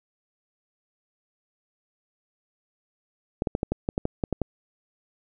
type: clicks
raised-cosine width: 2 ms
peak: -11 dBFS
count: 11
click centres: 3.421 / 3.472 / 3.551 / 3.631 / 3.72 / 3.889 / 3.979 / 4.054 / 4.238 / 4.327 / 4.417 s
effects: none